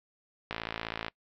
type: click train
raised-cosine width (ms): 0.3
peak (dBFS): -17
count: 33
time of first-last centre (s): 0.51-1.082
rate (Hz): 55.9
effects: noise-tail reverb RT60 0.1 s tail -25 dB re dry + low-pass 5000 Hz 12 dB/octave